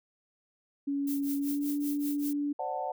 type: tone with pitch glide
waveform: sine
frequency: 281.1 to 289.2 Hz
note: C#4 to D4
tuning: +24 to -27 cents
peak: -28 dBFS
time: 0.87-2.53 s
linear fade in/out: 10 ms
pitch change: +49 cents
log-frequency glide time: 1.37-1.67 s
type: noise with tremolo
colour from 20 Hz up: violet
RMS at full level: -38 dBFS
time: 1.07-2.33 s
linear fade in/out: 2 ms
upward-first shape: triangle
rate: 5.2 Hz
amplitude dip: 100%
type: chord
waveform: sine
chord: D dominant seventh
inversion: third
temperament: equal with one note detuned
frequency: 523.3 / 587.3 / 740 / 886.1 Hz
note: C5 / D5 / F#5 / A5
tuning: 0 / 0 / 0 / +12 cents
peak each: -39 / -38 / -34 / -37 dBFS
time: 2.59-2.92 s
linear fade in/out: 5 ms
effects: none